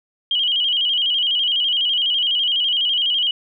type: tone with vibrato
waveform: sine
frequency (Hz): 3074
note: G7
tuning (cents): -35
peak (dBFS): -16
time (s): 0.31-3.31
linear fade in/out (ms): 2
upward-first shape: square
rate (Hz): 12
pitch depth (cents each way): 72
effects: none